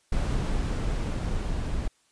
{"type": "noise with level ramp", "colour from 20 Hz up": "brown", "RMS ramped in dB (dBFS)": [-25, -30], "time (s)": [0.12, 1.88], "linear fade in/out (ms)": 5, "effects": ["white hiss -66 dBFS RMS until 2.11 s", "resampled to 22050 Hz"]}